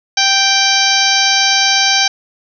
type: harmonic tone with a mistuned harmonic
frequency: 784 Hz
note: G5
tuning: in tune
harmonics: 1 / 2 / 3 / 4 / 5 / 6 / 7 / 8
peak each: -18 / -18 / -18 / -18 / -18 / -18 / -18 / -18 dBFS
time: 0.17-2.08 s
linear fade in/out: 5 ms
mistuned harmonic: 8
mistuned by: -46 cents
effects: none